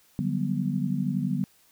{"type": "chord", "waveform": "sine", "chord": "G major seventh", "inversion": "second", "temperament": "just", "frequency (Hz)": [147, 183.75, 196, 245], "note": ["D3", "F#3", "G3", "B3"], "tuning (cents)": [2, -12, 0, -14], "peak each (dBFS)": -30, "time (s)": [0.19, 1.44], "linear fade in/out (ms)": 0, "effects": ["white hiss -61 dBFS RMS until 1.71 s"]}